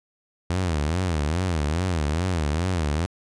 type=tone with vibrato; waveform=sawtooth; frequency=82.5 Hz; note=E2; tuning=2 cents sharp; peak=-18 dBFS; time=0.5-3.06 s; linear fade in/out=0 ms; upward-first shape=sine; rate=2.4 Hz; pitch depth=220 cents each way; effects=resampled to 22050 Hz